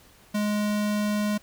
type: tone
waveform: square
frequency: 208.8 Hz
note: G#3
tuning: 10 cents sharp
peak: -24 dBFS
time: 0.34-1.38 s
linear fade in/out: 10 ms
effects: pink hiss -55 dBFS RMS until 1.42 s